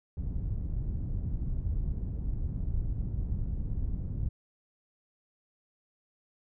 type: low-pass noise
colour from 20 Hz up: pink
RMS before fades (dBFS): -32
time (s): 0.17-4.29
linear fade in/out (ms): 5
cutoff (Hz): 120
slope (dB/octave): 12
effects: none